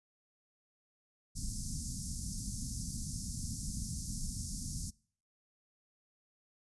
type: band-stop noise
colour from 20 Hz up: pink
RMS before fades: -39 dBFS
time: 1.35-4.91 s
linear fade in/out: 20 ms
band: 240 to 5100 Hz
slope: 48 dB/octave
effects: noise-tail reverb RT60 0.5 s tail -24 dB re dry + resampled to 24000 Hz